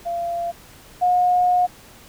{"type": "tone pair in turn", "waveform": "sine", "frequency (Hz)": [687, 720.3], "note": ["F5", "F#5"], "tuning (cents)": [-29, -47], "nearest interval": "minor second", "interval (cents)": 82, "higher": "second", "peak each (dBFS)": [-22, -14], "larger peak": "second", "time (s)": [[0.05, 0.52], [1.01, 1.67]], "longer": "second", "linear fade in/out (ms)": 20, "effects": ["pink hiss -46 dBFS RMS until 2.08 s"]}